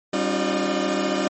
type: tone cluster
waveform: 30% pulse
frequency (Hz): 195.1 / 273.9 / 308.1 / 355.6 / 602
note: G3 / C#4 / D#4 / F4 / D5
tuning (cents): -8 / -21 / -17 / +31 / +43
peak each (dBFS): -25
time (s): 0.13-1.28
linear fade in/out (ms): 5
effects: MP3 32 kbps